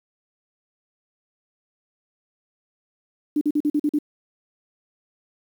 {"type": "tone bursts", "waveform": "sine", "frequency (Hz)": 296.7, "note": "D4", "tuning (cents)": 18, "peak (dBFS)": -17, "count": 7, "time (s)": [3.36, 3.988], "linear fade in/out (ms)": 5, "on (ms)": 52, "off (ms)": 44, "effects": ["8-bit"]}